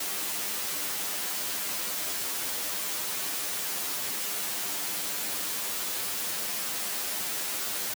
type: noise with comb filter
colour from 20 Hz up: white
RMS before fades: -32 dBFS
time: 0-7.94 s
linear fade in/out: 5 ms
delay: 9.9 ms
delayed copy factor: +1
effects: high-pass 150 Hz 12 dB/octave